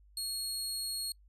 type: tone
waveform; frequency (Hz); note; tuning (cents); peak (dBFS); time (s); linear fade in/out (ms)
25% pulse; 4307; C8; +49; -30; 0.17-1.12; 2
effects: noise-tail reverb RT60 0.1 s tail -25 dB re dry + added 50 Hz sine -58 dBFS peak until 1.28 s